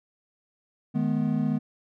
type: chord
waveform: triangle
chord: G# minor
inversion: second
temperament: equal with one note detuned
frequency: 155.56 / 212.4 / 246.9 Hz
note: D#3 / G#3 / B3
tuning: 0 / +39 / 0 cents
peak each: -26 / -25 / -25 dBFS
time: 0.94-1.59 s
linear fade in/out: 20 ms
effects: none